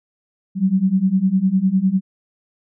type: beating tone pair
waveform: sine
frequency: 184.3 / 194.2 Hz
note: F#3 / G3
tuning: -7 / -16 cents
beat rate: 9.9 Hz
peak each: -18 / -16 dBFS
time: 0.55-2.01 s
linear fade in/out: 50 ms
effects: none